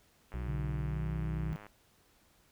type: click train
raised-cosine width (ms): 0.5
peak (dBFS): -35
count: 141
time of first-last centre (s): 0.32-1.666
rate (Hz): 104
type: harmonic tone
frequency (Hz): 62.1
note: B1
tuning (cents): +10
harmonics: 1 / 2 / 3 / 5 / 6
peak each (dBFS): -36 / -42 / -46 / -50 / -52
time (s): 0.34-1.53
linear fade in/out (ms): 0
type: tone with pitch glide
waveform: sine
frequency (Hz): 144.1 to 157.14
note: D3 to D#3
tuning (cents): -33 to +17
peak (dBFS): -35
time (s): 0.48-1.56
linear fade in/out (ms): 0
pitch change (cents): +150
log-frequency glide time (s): 0.8-1.08
effects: pink hiss -67 dBFS RMS until 2.51 s